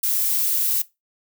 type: noise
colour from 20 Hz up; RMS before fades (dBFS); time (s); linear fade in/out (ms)
violet; -21; 0.03-0.82; 5
effects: noise-tail reverb RT60 0.2 s tail -18 dB re dry